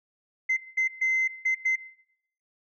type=tone bursts at uneven times; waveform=sine; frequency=2066 Hz; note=C7; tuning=22 cents flat; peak=-20 dBFS; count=5; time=0.49-0.57 / 0.77-0.88 / 1.01-1.28 / 1.45-1.55 / 1.65-1.76 s; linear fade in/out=10 ms; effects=noise-tail reverb RT60 0.7 s tail -18 dB re dry + tanh soft clip ceiling -18 dBFS